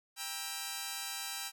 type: chord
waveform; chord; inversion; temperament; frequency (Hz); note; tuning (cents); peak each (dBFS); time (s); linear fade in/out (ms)
5% pulse; E diminished; first; just; 791.1 / 949.3 / 1318.5; G5 / Bb5 / E6; +16 / +31 / 0; -30 / -33 / -32; 0.16-1.52; 50
effects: none